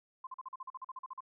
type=tone bursts; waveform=sine; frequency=1043 Hz; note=C6; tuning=6 cents flat; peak=-40 dBFS; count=14; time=0.24-1.206 s; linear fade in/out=5 ms; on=30 ms; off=42 ms; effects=none